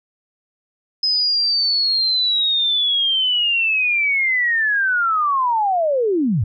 sine linear sweep, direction down, 5090 to 87.31 Hz, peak -15 dBFS, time 1.03-6.44 s, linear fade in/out 5 ms, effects none

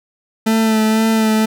40% pulse tone with vibrato, 220.3 Hz, A3, 2 cents sharp, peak -11 dBFS, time 0.46-1.46 s, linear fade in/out 10 ms, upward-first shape sine, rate 2 Hz, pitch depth 20 cents each way, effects none

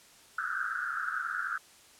pink band-pass noise, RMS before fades -34 dBFS, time 0.38-1.58 s, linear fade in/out 5 ms, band 1300 to 1600 Hz, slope 96 dB/octave, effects white hiss -57 dBFS RMS until 1.99 s + low-pass 10000 Hz 12 dB/octave

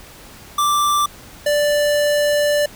square tone pair in turn, 1174.7 / 587.4 Hz, D6 / D5, 0 / 0 cents, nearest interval octave, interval 1200 cents, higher first, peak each -15 dBFS, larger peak neither, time 0.58-1.06 / 1.46-2.66 s, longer second, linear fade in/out 5 ms, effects pink hiss -41 dBFS RMS until 2.75 s

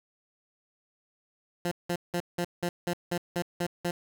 15% pulse tone bursts, 174.61 Hz, F3, in tune, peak -21 dBFS, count 10, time 1.65-3.91 s, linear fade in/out 2 ms, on 64 ms, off 180 ms, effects none

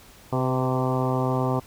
harmonic tone with a mistuned harmonic, 129.3 Hz, C3, 20 cents flat, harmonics 1 / 2 / 3 / 4 / 5 / 6 / 7 / 8 / 9, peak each -25 / -28 / -30 / -31 / -32 / -33 / -33 / -34 / -35 dBFS, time 0.32-1.6 s, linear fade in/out 10 ms, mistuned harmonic 4, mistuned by -25 cents, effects pink hiss -50 dBFS RMS until 1.66 s

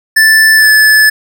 square tone with pitch glide, 1760 to 1732.8 Hz, A6 to A6, 0 to -27 cents, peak -4 dBFS, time 0.16-1.1 s, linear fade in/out 10 ms, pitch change -27 cents, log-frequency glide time 0.55-0.7 s, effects none

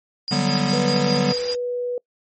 sine tone with tremolo, 4853 Hz, D#8, 44 cents flat, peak -24 dBFS, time 0.28-1.54 s, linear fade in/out 0 ms, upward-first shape square, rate 5 Hz, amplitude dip 65%
white noise, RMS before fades -32 dBFS, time 0.31-1.55 s, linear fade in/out 0 ms
square chord, G major seventh, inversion second, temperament just, 147 / 183.75 / 196 / 245 Hz, D3 / F#3 / G3 / B3, +2 / -12 / 0 / -14 cents, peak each -25 dBFS, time 0.31-1.33 s, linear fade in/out 10 ms
sine tone, 490 Hz, B4, 14 cents flat, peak -22 dBFS, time 0.73-1.98 s, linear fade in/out 2 ms
effects noise-tail reverb RT60 0.1 s tail -25 dB re dry + MP3 32 kbps

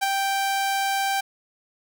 sawtooth tone with ADSR envelope, 784 Hz, G5, in tune, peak -15 dBFS, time 0.01-1.21 s, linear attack 21 ms, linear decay 17 ms, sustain -3 dB, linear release 10 ms, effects none

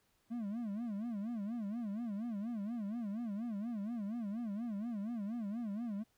triangle tone with vibrato, 218.6 Hz, A3, 11 cents flat, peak -35 dBFS, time 0.3-6.04 s, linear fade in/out 20 ms, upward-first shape sine, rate 4.2 Hz, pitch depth 180 cents each way, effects pink hiss -75 dBFS RMS until 6.17 s

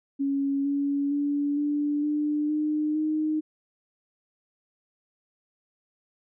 sine tone with pitch steps, 277.4 / 282.4 / 287.5 / 292.7 / 298 / 303.4 / 308.9 Hz, C#4 / C#4 / D4 / D4 / D4 / D#4 / D#4, +1 / +32 / -37 / -6 / +25 / -44 / -12 cents, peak -23 dBFS, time 0.19-3.41 s, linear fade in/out 20 ms, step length 460 ms, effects none

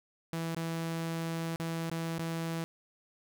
sawtooth tone with dropouts, 164.81 Hz, E3, in tune, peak -29 dBFS, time 0.33-2.64 s, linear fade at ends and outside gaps 0 ms, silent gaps 0.547-0.565 / 1.559-1.598 / 1.898-1.915 / 2.183-2.193 s, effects none

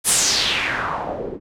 white noise with low-pass filter sweep, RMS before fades -21 dBFS, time 0.04-1.4 s, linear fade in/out 50 ms, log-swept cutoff 11000 to 310 Hz, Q 3.2, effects none

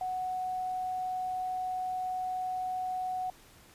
sine tone with quantisation, 740 Hz, F#5, in tune, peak -31 dBFS, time 0.01-3.3 s, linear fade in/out 2 ms, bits 10, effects pink hiss -57 dBFS RMS until 3.74 s + resampled to 32000 Hz

